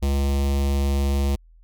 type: tone with notch filter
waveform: square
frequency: 69.5 Hz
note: C#2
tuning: 5 cents sharp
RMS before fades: -21 dBFS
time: 0.02-1.36 s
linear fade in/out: 10 ms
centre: 1500 Hz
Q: 1.1
effects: added 41 Hz sine -48 dBFS peak until 1.63 s